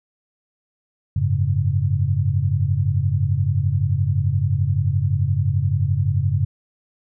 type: chord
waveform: sine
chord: F# suspended second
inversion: none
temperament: just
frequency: 92.5 / 104.06 / 138.75 Hz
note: F#2 / G#2 / C#3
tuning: 0 / +4 / +2 cents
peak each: -21 dBFS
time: 1.16-6.45 s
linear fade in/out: 5 ms
effects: none